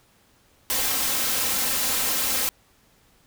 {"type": "noise with comb filter", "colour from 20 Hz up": "white", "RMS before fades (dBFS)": -24, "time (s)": [0.7, 2.49], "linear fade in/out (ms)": 0, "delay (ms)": 3.8, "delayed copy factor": 0.6, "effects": ["pink hiss -60 dBFS RMS until 3.26 s"]}